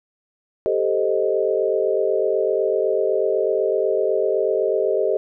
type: chord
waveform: sine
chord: A half-diminished seventh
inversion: third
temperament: equal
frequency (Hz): 392 / 440 / 523.3 / 622.3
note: G4 / A4 / C5 / Eb5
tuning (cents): 0 / 0 / 0 / 0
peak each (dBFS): -22 / -22 / -24 / -23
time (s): 0.66-5.17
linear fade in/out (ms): 0
effects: none